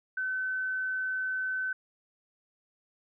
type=tone; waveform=sine; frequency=1521 Hz; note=F#6; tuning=47 cents sharp; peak=-29 dBFS; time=0.17-1.73 s; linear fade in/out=5 ms; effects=none